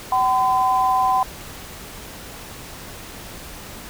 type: tone pair together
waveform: sine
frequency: 761.5 / 1018 Hz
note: F#5 / C6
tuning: +50 / -48 cents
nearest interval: perfect fourth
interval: 502 cents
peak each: -18 dBFS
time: 0.12-1.23 s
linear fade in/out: 2 ms
effects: pink hiss -37 dBFS RMS until 3.89 s